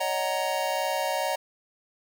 square chord, D# minor seventh, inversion third, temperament just, 560 / 622.3 / 746.7 / 933.4 Hz, C#5 / D#5 / F#5 / A#5, +18 / 0 / +16 / +2 cents, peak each -32 dBFS, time 0-1.36 s, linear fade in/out 10 ms, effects 10-bit

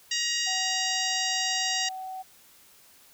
harmonic tone, 947 Hz, A#5, 27 cents sharp, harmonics 2 / 3 / 4 / 5 / 6 / 7 / 8, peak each -33 / -32 / -34 / -32 / -33 / -36 / -37 dBFS, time 0.11-1.89 s, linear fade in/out 5 ms
sine tone, 754 Hz, F#5, 32 cents sharp, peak -34 dBFS, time 0.46-2.23 s, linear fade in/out 20 ms
effects white hiss -56 dBFS RMS until 3.13 s

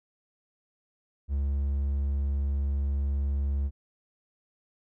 triangle tone, 69.8 Hz, C#2, 13 cents sharp, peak -23 dBFS, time 1.28-3.71 s, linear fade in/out 50 ms, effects none

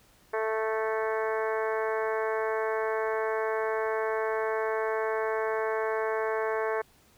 harmonic tone with a mistuned harmonic, 220 Hz, A3, in tune, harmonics 2 / 3 / 4 / 5 / 6 / 7 / 8 / 9 / 10, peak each -29 / -34 / -36 / -36 / -43 / -39 / -39 / -46 / -45 dBFS, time 0.33-6.82 s, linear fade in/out 10 ms, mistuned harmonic 9, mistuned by -19 cents, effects pink hiss -61 dBFS RMS until 7.17 s

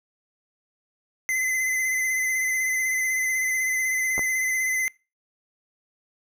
square tone with vibrato, 2043 Hz, C7, 42 cents flat, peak -23 dBFS, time 1.29-4.88 s, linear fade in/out 0 ms, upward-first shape sine, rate 16 Hz, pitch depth 30 cents each way
clicks, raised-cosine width 1 ms, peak -17 dBFS, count 2, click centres 4.18 / 4.193 s
effects noise-tail reverb RT60 0.3 s tail -25 dB re dry

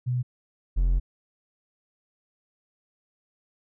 sine / triangle tone pair in turn, 124.4 / 43.86 Hz, B2 / F1, +13 / +8 cents, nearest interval octave + tritone, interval 1805 cents, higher first, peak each -23 / -17 dBFS, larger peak second, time 0.06-0.23 / 0.76-1 s, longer second, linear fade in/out 20 ms, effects none

